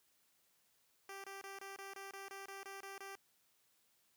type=tone bursts; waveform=10% pulse; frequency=392 Hz; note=G4; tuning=in tune; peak=-39 dBFS; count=12; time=1.09-3.154 s; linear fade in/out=2 ms; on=150 ms; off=24 ms; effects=white hiss -75 dBFS RMS until 4.16 s + high-pass 60 Hz 12 dB/octave